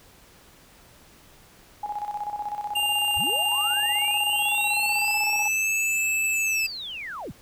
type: tone with tremolo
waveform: sine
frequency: 831 Hz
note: G#5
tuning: 1 cent sharp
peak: -26 dBFS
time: 1.83-5.48 s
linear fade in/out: 5 ms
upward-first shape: square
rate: 16 Hz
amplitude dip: 65%
type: tone with pitch glide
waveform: square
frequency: 2800 to 2628 Hz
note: F7 to E7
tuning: +4 to -6 cents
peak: -23 dBFS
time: 2.75-6.67 s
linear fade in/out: 10 ms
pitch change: -110 cents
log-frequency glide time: 4.28-5.27 s
type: linear two-way sweep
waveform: sine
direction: up then down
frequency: 42.56 to 7902 to 42.56 Hz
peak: -32 dBFS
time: 3.16-7.32 s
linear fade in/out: 10 ms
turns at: 6.26 s
effects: pink hiss -53 dBFS RMS until 7.41 s